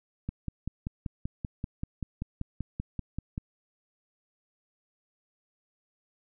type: click train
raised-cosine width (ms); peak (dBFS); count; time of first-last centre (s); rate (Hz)
5; -20; 17; 0.29-3.379; 5.18
effects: none